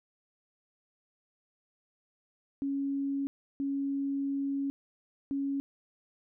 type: tone bursts at uneven times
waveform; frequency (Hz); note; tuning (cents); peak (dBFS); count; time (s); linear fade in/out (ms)
sine; 277.2; C#4; 0; -29; 3; 2.62-3.27 / 3.6-4.7 / 5.31-5.6; 0
effects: none